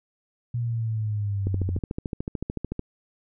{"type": "linear sweep", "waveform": "sine", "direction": "down", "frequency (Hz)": [120.6, 88.8], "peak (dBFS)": -24, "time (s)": [0.54, 1.79], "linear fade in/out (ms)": 5}
{"type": "click train", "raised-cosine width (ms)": 3, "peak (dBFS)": -16, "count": 19, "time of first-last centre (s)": [1.47, 2.794], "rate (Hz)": 13.6}
{"effects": []}